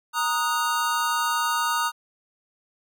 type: chord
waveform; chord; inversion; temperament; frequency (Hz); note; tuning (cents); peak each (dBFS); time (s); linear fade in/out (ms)
square; D# minor; second; equal with one note detuned; 932.3 / 1244.5 / 1467.2; A#5 / D#6 / F#6; 0 / 0 / -15; -27 / -26 / -30; 0.13-1.92; 50
effects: none